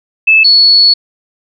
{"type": "tone pair in turn", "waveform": "sine", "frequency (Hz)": [2617, 4401], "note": ["E7", "C#8"], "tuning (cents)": [-13, -13], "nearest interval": "major sixth", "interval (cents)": 900, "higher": "second", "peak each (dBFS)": -3, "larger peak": "neither", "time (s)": [[0.27, 0.44], [0.44, 0.94]], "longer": "second", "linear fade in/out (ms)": 10, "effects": []}